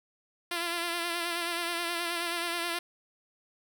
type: tone with vibrato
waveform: 5% pulse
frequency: 342.5 Hz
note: F4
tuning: 34 cents flat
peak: -19 dBFS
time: 0.51-2.79 s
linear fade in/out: 5 ms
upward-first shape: sine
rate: 9.4 Hz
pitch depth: 38 cents each way
effects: none